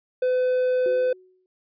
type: tone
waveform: triangle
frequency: 506 Hz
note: B4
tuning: 42 cents sharp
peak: -17 dBFS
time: 0.22-1.13 s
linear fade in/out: 5 ms
type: tone with exponential decay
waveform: sine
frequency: 370 Hz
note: F#4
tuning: in tune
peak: -26 dBFS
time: 0.86-1.46 s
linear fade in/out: 1 ms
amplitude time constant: 130 ms
effects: resampled to 11025 Hz